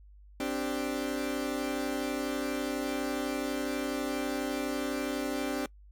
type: chord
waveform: 30% pulse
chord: C suspended second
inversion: none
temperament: equal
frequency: 261.6 / 293.7 / 392 Hz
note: C4 / D4 / G4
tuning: 0 / 0 / 0 cents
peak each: -32 / -31 / -36 dBFS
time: 0.4-5.66 s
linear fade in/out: 2 ms
effects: noise-tail reverb RT60 0.1 s tail -23 dB re dry + added 50 Hz sine -51 dBFS peak until 5.91 s